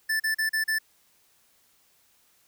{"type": "tone bursts", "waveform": "square", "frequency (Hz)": 1760, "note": "A6", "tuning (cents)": 0, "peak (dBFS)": -24, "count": 5, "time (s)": [0.09, 0.788], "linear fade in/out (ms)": 10, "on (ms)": 110, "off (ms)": 37, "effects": ["white hiss -64 dBFS RMS until 2.47 s"]}